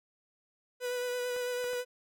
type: tone with vibrato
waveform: 45% pulse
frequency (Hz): 493.9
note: B4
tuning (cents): 0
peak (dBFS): -32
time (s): 0.8-1.85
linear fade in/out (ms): 50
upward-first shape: sine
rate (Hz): 9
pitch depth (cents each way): 18
type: clicks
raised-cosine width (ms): 0.5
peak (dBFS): -32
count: 3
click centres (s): 1.364 / 1.642 / 1.733
effects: none